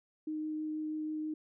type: tone with vibrato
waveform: sine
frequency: 308.9 Hz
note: D#4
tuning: 12 cents flat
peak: -34 dBFS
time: 0.27-1.34 s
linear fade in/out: 5 ms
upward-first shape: triangle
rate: 6.2 Hz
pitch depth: 8 cents each way
effects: none